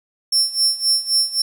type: tone with tremolo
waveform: 35% pulse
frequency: 5400 Hz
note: E8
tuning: 41 cents sharp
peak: -10 dBFS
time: 0.32-1.42 s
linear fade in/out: 5 ms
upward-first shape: sine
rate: 3.8 Hz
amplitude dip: 85%
effects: 8-bit

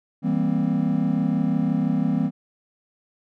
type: chord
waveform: triangle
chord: C dominant seventh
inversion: first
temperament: just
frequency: 163.52 / 196.22 / 235.5 / 261.6 Hz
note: E3 / G3 / Bb3 / C4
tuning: -14 / +2 / +18 / 0 cents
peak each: -23 dBFS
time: 0.22-2.31 s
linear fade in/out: 50 ms
effects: none

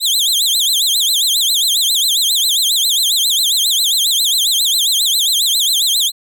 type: tone with vibrato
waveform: sawtooth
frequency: 3596 Hz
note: A7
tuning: 37 cents sharp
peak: -9 dBFS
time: 0-6.12 s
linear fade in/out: 50 ms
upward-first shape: sine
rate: 7.4 Hz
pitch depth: 240 cents each way
effects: none

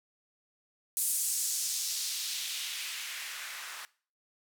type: noise with band-pass filter sweep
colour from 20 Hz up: blue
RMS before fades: -35 dBFS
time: 0.97-3.85 s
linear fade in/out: 0 ms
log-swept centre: 9700 to 1300 Hz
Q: 1.4
effects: noise-tail reverb RT60 0.4 s tail -20 dB re dry

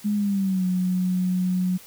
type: tone with pitch glide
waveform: sine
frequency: 207.7 to 182.91 Hz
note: G#3 to F#3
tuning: 0 to -20 cents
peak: -20 dBFS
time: 0.04-1.78 s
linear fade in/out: 20 ms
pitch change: -220 cents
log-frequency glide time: 0.15-0.66 s
effects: white hiss -47 dBFS RMS until 1.86 s

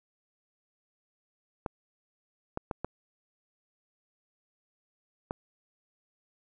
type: clicks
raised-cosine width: 1 ms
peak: -18 dBFS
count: 5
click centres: 1.662 / 2.574 / 2.712 / 2.846 / 5.309 s
effects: none

